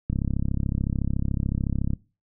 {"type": "click train", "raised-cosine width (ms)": 5, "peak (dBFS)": -13, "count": 63, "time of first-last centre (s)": [0.1, 1.934], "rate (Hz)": 33.8, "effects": ["noise-tail reverb RT60 0.3 s tail -20 dB re dry"]}